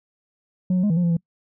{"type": "tone with pitch steps", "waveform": "sine", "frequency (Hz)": [183.2, 181.9, 208.3, 163.4, 176.9, 170.8, 167.5], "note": ["F#3", "F#3", "G#3", "E3", "F3", "F3", "E3"], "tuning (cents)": [-17, -29, 5, -15, 23, -38, 28], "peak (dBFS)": -14, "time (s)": [0.7, 1.169], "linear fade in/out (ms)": 5, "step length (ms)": 67, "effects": ["noise-tail reverb RT60 0.1 s tail -26 dB re dry", "tanh soft clip ceiling -16 dBFS"]}